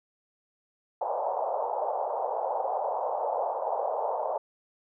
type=band-pass noise; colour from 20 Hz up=white; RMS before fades=-30 dBFS; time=1.01-4.38 s; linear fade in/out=5 ms; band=500 to 900 Hz; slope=48 dB/octave; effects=none